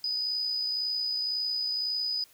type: tone with amplitude modulation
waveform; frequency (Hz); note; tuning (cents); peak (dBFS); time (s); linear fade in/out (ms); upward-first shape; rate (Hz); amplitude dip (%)
sine; 4978; D#8; 0; -26; 0.04-2.24; 2; sine; 61.9; 35
effects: white hiss -59 dBFS RMS until 2.33 s